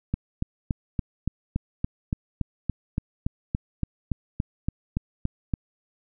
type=click train; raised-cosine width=5 ms; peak=-12 dBFS; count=20; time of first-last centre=0.14-5.538 s; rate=3.52 Hz; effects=none